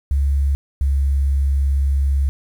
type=tone pair in turn; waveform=sine; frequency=69.7 / 68.98 Hz; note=C#2 / C#2; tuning=+10 / -8 cents; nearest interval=unison; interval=18 cents; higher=first; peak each=-14 dBFS; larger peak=neither; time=0.11-0.55 / 0.81-2.29 s; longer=second; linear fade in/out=0 ms; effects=8-bit